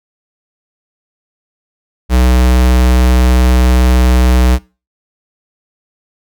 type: tone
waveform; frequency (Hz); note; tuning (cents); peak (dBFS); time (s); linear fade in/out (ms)
square; 62.4; B1; +19; -7; 2.09-4.59; 50
effects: noise-tail reverb RT60 0.3 s tail -21 dB re dry